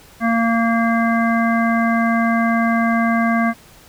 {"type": "harmonic tone", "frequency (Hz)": 229.7, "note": "A#3", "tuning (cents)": -25, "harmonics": [1, 3, 5, 7, 9], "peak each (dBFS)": [-16, -21, -23, -24, -26], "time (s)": [0.2, 3.54], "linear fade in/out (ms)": 50, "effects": ["pink hiss -46 dBFS RMS until 3.88 s"]}